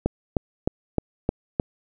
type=click train; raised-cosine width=2 ms; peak=-7 dBFS; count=6; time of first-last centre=0.06-1.598 s; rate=3.25 Hz; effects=none